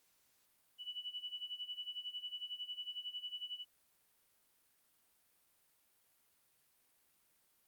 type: tone with tremolo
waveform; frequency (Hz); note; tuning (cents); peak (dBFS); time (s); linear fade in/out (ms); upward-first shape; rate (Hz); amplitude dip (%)
sine; 2960; F#7; 0; -39; 0.78-3.65; 50; sine; 11; 85
effects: white hiss -74 dBFS RMS until 7.67 s + Opus 48 kbps